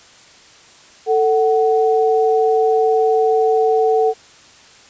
sine tone pair together, 443.5 / 745.9 Hz, A4 / F#5, +14 / +14 cents, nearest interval major sixth, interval 900 cents, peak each -13 / -17 dBFS, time 1.06-4.14 s, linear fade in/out 50 ms, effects white hiss -45 dBFS RMS until 4.89 s + resampled to 16000 Hz

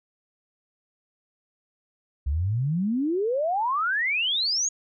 sine exponential sweep, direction up, 65.41 to 6810 Hz, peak -22 dBFS, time 2.26-4.69 s, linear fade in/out 10 ms, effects none

